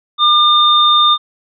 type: tone pair together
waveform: sine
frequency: 1204 / 3625 Hz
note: D6 / A#7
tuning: +43 / -49 cents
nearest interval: octave + perfect fifth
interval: 1908 cents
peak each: -10 dBFS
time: 0.18-1.18 s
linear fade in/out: 50 ms
effects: none